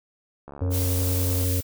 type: click train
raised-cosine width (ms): 1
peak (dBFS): -26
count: 69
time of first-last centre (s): 0.48-1.442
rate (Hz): 70.7
type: harmonic tone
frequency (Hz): 90.9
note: F#2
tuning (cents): -30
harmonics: 1 / 3 / 5 / 6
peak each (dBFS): -22 / -32 / -36 / -38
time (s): 0.61-1.61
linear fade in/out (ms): 10
type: noise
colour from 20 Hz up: blue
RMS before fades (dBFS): -30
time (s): 0.7-1.63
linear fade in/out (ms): 50
effects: none